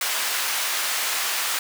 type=high-pass noise; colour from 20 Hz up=pink; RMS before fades=-25 dBFS; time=0.01-1.59 s; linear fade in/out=2 ms; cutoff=1200 Hz; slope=12 dB/octave; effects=none